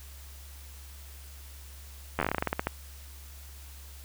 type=slowing click train; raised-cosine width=0.5 ms; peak=-12 dBFS; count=15; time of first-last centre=2.19-2.67 s; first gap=11 ms; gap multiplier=1.16; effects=added 69 Hz sine -45 dBFS peak until 4.04 s + white hiss -52 dBFS RMS until 4.04 s